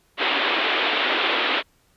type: band-pass noise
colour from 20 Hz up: white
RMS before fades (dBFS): -22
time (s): 0.17-1.63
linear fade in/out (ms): 50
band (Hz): 260 to 3600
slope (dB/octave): 48
effects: pink hiss -62 dBFS RMS until 1.96 s + resampled to 32000 Hz